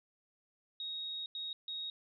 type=tone bursts at uneven times; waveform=sine; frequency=3763 Hz; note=A#7; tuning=16 cents sharp; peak=-38 dBFS; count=3; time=0.8-1.26 / 1.35-1.53 / 1.68-1.9 s; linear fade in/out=2 ms; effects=none